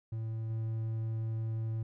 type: tone with level steps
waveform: triangle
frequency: 111.8 Hz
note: A2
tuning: 28 cents sharp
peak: -32 / -30 dBFS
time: 0.12-1.83 s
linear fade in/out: 5 ms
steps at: 0.5 s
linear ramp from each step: 2 ms
effects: none